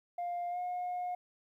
sine tone with pitch glide, 702 to 718.4 Hz, F5 to F5, +9 to +49 cents, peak -32 dBFS, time 0.18-1.15 s, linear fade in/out 5 ms, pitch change +40 cents, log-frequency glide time 0.5-0.58 s, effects tanh soft clip ceiling -32 dBFS + 12-bit

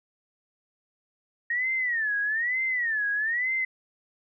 sine tone with vibrato, 1853 Hz, A#6, 11 cents flat, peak -24 dBFS, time 1.5-3.65 s, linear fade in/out 5 ms, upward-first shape sine, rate 1.1 Hz, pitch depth 200 cents each way, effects none

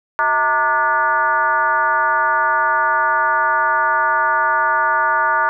sine tone with frequency modulation, 1182 Hz, D6, 11 cents sharp, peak -13 dBFS, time 0.19-5.49 s, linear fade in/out 0 ms, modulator 270 Hz, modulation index 1.5, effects none

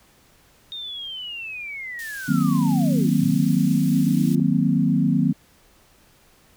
sine linear two-way sweep, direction down then up, 3698 to 107.6 to 348.7 Hz, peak -30 dBFS, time 0.72-4.4 s, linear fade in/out 0 ms, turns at 3.23 s
white band-pass noise, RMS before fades -41 dBFS, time 1.99-4.35 s, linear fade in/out 0 ms, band 2300 to 16000 Hz, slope 12 dB/octave
sine chord, C half-diminished seventh, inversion first, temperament equal, 155.56 / 185 / 233.1 / 261.6 Hz, Eb3 / Gb3 / Bb3 / C4, 0 / 0 / 0 / 0 cents, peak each -22 dBFS, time 2.28-5.33 s, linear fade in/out 10 ms
effects pink hiss -56 dBFS RMS until 6.56 s

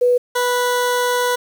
sine / 20% pulse tone pair in turn, 491.9 / 491.9 Hz, B4 / B4, -7 / -7 cents, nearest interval unison, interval 0 cents, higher neither, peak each -11 dBFS, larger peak neither, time 0.01-0.18 / 0.35-1.36 s, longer second, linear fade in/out 10 ms, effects 7-bit

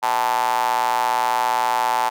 square tone with high-pass filter, 58.7 Hz, A#1, 13 cents sharp, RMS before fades -20 dBFS, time 0.02-2.1 s, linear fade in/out 20 ms, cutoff 870 Hz, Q 6.6, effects none

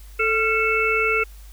harmonic tone with a mistuned harmonic, 440 Hz, A4, in tune, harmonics 1 / 3 / 5 / 6, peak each -23 / -23 / -23 / -23 dBFS, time 0.19-1.24 s, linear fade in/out 10 ms, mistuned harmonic 3, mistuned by +71 cents, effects added 50 Hz sine -39 dBFS peak until 1.52 s + white hiss -52 dBFS RMS until 1.52 s

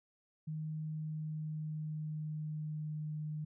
sine tone with pitch glide, 155.56 to 152.71 Hz, D#3 to D#3, 0 to -32 cents, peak -37 dBFS, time 0.47-3.45 s, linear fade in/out 10 ms, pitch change -32 cents, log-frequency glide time 0.74-3.11 s, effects none

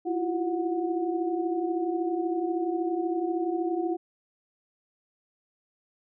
sine tone cluster, 323 / 339.3 / 371.8 / 732 Hz, E4 / F4 / F#4 / F#5, -35 / -50 / +8 / -19 cents, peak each -36 / -27 / -34 / -34 dBFS, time 0.05-3.97 s, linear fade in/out 20 ms, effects none

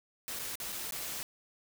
white noise with dropouts, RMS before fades -39 dBFS, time 0.28-1.23 s, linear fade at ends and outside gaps 0 ms, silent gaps 0.39-0.395 / 0.555-0.601 / 0.721-0.725 / 0.909-0.922 s, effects none

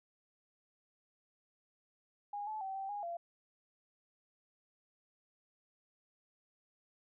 sine tone with pitch steps, 819 / 863 / 770 / 777 / 821 / 685 Hz, G#5 / A5 / G5 / G5 / G#5 / F5, -24 / -34 / -31 / -16 / -20 / -34 cents, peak -38 dBFS, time 2.33-3.17 s, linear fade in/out 5 ms, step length 140 ms, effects none

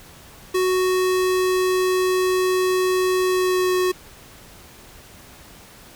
square tone with pitch glide, 370 to 366.8 Hz, F#4 to F#4, 0 to -15 cents, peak -18 dBFS, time 0.54-3.92 s, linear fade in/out 10 ms, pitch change -15 cents, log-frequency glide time 3.22-3.74 s, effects pink hiss -45 dBFS RMS until 5.95 s

